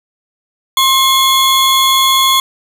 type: tone pair together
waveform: 40% pulse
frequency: 1067 / 3388 Hz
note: C6 / G#7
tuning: +34 / +34 cents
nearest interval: octave + minor sixth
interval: 2000 cents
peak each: -10 dBFS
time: 0.77-2.4 s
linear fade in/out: 2 ms
effects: none